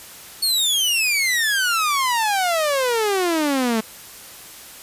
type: exponential sweep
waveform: sawtooth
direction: down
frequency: 4427 to 215.5 Hz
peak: -14 dBFS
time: 0.42-3.81 s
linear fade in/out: 10 ms
effects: white hiss -40 dBFS RMS until 4.82 s + resampled to 32000 Hz